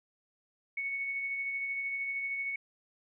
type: tone with tremolo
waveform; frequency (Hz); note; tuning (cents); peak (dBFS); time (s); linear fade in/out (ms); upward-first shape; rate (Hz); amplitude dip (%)
sine; 2217; C#7; 0; -31; 0.77-2.56; 5; sine; 13; 30
effects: none